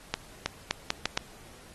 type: accelerating click train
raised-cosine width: 0.2 ms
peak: -9 dBFS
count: 6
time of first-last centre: 0.14-1.175 s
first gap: 320 ms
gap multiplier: 0.78
effects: pink hiss -52 dBFS RMS until 1.74 s + AAC 32 kbps